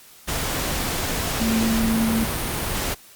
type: tone in noise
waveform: sine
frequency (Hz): 224.6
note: A3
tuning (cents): +36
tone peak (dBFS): -19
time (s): 1.4-2.25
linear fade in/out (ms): 20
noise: pink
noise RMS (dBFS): -25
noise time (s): 0.27-2.95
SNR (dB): +3
effects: white hiss -48 dBFS RMS until 3.15 s + Opus 48 kbps